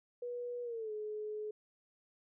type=tone with pitch glide; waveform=sine; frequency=485.8 to 425.4 Hz; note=B4 to G#4; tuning=-29 to +42 cents; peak=-38 dBFS; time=0.22-1.51 s; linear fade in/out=5 ms; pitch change=-229 cents; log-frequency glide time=0.63-0.92 s; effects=none